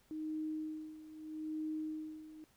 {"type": "tone with tremolo", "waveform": "sine", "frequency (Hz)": 311.1, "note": "D#4", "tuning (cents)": 0, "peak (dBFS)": -36, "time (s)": [0.11, 2.44], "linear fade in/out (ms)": 0, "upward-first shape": "sine", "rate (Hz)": 0.79, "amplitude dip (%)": 80, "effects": ["pink hiss -70 dBFS RMS until 2.56 s"]}